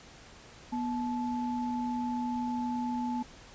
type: tone pair together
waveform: sine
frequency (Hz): 243.8 / 868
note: B3 / A5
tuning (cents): -22 / -24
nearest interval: octave + minor seventh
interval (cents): 2198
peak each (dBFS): -31 / -35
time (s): 0.72-3.23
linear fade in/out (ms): 10
effects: pink hiss -52 dBFS RMS until 3.54 s + resampled to 16000 Hz